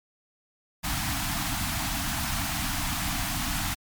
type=band-stop noise; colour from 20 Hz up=pink; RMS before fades=-29 dBFS; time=0.83-3.75 s; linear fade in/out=20 ms; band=310 to 660 Hz; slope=96 dB/octave; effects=MP3 96 kbps